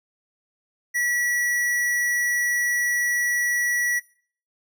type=tone; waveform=square; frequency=1939 Hz; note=B6; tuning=32 cents flat; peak=-22 dBFS; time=0.94-4 s; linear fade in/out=20 ms; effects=noise-tail reverb RT60 0.5 s tail -20 dB re dry